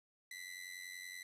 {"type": "ring-modulated tone", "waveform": "sawtooth", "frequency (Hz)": 2000, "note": "B6", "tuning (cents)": 21, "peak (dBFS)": -40, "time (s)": [0.31, 1.23], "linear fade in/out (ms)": 2, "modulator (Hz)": 45.3, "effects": ["resampled to 32000 Hz", "11-bit"]}